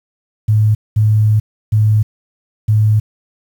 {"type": "tone bursts at uneven times", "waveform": "sine", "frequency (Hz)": 107.4, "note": "A2", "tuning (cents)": -41, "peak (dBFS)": -8, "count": 4, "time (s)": [[0.48, 0.75], [0.96, 1.4], [1.72, 2.03], [2.68, 3]], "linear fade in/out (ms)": 10, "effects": ["7-bit"]}